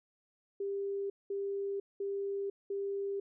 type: tone bursts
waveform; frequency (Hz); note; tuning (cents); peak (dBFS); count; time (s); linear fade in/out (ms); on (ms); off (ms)
sine; 397.3; G4; +23; -33; 4; 0.6-3.2; 5; 500; 200
effects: none